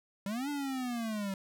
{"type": "linear two-way sweep", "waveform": "square", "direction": "up then down", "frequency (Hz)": [190.3, 293.7, 190.3], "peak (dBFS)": -34, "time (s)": [0.26, 1.34], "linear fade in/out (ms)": 2, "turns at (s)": 0.49, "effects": []}